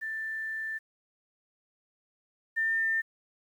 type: tone pair in turn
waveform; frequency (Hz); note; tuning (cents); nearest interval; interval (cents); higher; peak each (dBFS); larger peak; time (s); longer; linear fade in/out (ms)
sine; 1772 / 1800.9; A6 / A6; +12 / +40; unison; 28; second; -32 / -25; second; 0.01-0.79 / 2.56-3.02; first; 20
effects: 10-bit